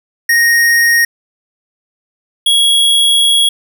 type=tone pair in turn; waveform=square; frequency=1864.7 / 3323 Hz; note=A#6 / G#7; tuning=0 / 0 cents; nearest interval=minor seventh; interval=1000 cents; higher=second; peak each=-8 / -8 dBFS; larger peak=neither; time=0.29-1.05 / 2.46-3.49 s; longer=second; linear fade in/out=5 ms; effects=none